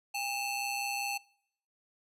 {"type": "ring-modulated tone", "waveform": "sawtooth", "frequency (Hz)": 1737, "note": "A6", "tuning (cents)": -23, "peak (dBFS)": -26, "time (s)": [0.14, 1.18], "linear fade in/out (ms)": 10, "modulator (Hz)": 931, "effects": ["noise-tail reverb RT60 0.7 s tail -24 dB re dry", "resampled to 32000 Hz"]}